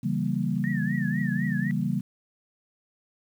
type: chord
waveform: sine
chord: C# diminished seventh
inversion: none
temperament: equal with one note detuned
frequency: 138.59 / 164.81 / 194.19 / 233.1 Hz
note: C#3 / E3 / G3 / Bb3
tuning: 0 / 0 / -16 / 0 cents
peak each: -30 / -30 / -28 / -30 dBFS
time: 0.03-2.01 s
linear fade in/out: 10 ms
type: tone with vibrato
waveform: sine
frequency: 1800 Hz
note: A6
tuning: 39 cents sharp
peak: -33 dBFS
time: 0.64-1.71 s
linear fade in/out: 0 ms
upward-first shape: triangle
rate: 4 Hz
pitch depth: 150 cents each way
effects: 9-bit